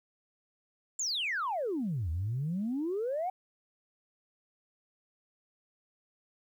sine exponential two-way sweep, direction down then up, 7460 to 76.9 to 770 Hz, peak -29 dBFS, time 0.99-3.3 s, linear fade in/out 5 ms, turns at 2.1 s, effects tanh soft clip ceiling -26 dBFS + 11-bit

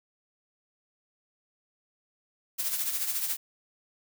blue noise with tremolo, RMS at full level -28 dBFS, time 2.58-3.37 s, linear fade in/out 20 ms, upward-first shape triangle, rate 14 Hz, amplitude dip 60%, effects none

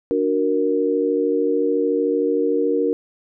sine chord, D augmented, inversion none, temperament equal with one note detuned, 293.7 / 367.2 / 466.2 Hz, D4 / F#4 / A#4, 0 / -13 / 0 cents, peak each -22 / -23 / -19 dBFS, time 0.11-2.93 s, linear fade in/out 0 ms, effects none

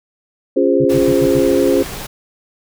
sine chord, Db major seventh, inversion none, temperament equal with one note detuned, 277.2 / 349.2 / 411 / 523.3 Hz, Db4 / F4 / Ab4 / C5, 0 / 0 / -18 / 0 cents, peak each -16 dBFS, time 0.56-1.83 s, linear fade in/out 10 ms
sine tone bursts, 138.3 Hz, C#3, 4 cents flat, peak -18 dBFS, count 5, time 0.8-1.396 s, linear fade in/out 5 ms, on 48 ms, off 89 ms
pink noise, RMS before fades -28 dBFS, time 0.89-2.07 s, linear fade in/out 10 ms
effects none

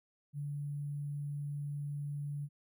sine tone with sample-and-hold, 144.7 Hz, D3, 25 cents flat, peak -36 dBFS, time 0.33-2.49 s, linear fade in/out 50 ms, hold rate 11025 Hz, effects none

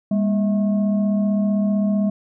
sine tone with frequency modulation, 202.7 Hz, G#3, 42 cents flat, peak -16 dBFS, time 0.11-2.1 s, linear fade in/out 5 ms, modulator 441 Hz, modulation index 0.5, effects none

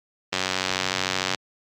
click train, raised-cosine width 0.2 ms, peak -5 dBFS, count 96, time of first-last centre 0.33-1.347 s, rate 93.4 Hz, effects high-pass 100 Hz 12 dB/octave + Opus 24 kbps

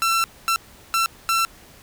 sawtooth tone bursts at uneven times, 1345 Hz, E6, 34 cents sharp, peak -14 dBFS, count 4, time 0.02-0.24 / 0.48-0.56 / 0.94-1.06 / 1.29-1.45 s, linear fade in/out 0 ms, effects pink hiss -48 dBFS RMS until 1.82 s

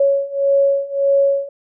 sine beating tone pair, 554.4 / 556.1 Hz, C#5 / C#5, 0 / +5 cents, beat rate 1.7 Hz, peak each -17 / -15 dBFS, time 0-1.49 s, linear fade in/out 5 ms, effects none

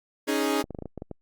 sawtooth chord, C# suspended second, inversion none, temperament equal, 277.2 / 311.1 / 415.3 Hz, C#4 / D#4 / G#4, 0 / 0 / 0 cents, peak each -24 dBFS, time 0.27-0.63 s, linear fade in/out 20 ms
clicks, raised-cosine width 2 ms, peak -22 dBFS, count 9, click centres 0.641 / 0.707 / 0.748 / 0.788 / 0.823 / 0.857 / 0.977 / 1.021 / 1.113 s
effects Opus 48 kbps

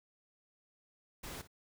pink noise with echo, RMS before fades -45 dBFS, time 1.23-1.42 s, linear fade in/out 10 ms, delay 55 ms, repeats 1, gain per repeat -15 dB, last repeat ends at 1.475 s, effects none

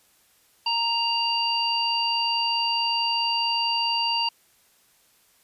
harmonic tone, 932.3 Hz, A#5, in tune, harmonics 1 / 3 / 5, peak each -26 / -26 / -26 dBFS, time 0.66-4.29 s, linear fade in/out 5 ms, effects white hiss -61 dBFS RMS until 5.43 s + resampled to 32000 Hz

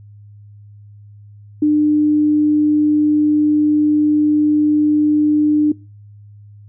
sine tone, 300 Hz, D4, 37 cents sharp, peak -10 dBFS, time 1.62-5.72 s, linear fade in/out 5 ms, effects noise-tail reverb RT60 0.3 s tail -22 dB re dry + added 103 Hz sine -38 dBFS peak until 6.68 s

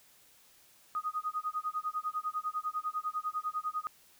sine tone with tremolo, 1244.5 Hz, D#6, in tune, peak -29 dBFS, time 0.95-3.87 s, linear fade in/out 0 ms, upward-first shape sine, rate 10 Hz, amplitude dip 100%, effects white hiss -62 dBFS RMS until 4.19 s

